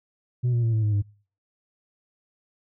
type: tone with pitch steps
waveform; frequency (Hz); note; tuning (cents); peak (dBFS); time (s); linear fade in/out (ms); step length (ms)
sine; 123.47 / 118.78 / 114.27 / 109.94 / 105.76 / 101.75; B2 / A#2 / A#2 / A2 / G#2 / G#2; 0 / +33 / -34 / -1 / +32 / -35; -17; 0.43-1.024; 20; 99
effects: noise-tail reverb RT60 0.4 s tail -25 dB re dry + tanh soft clip ceiling -19 dBFS